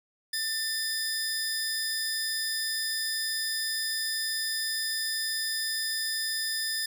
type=tone pair together; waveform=sawtooth; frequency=1787 / 5009 Hz; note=A6 / D#8; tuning=+26 / +11 cents; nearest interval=octave + tritone; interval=1785 cents; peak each=-29 / -28 dBFS; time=0.33-6.86 s; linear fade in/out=5 ms; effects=none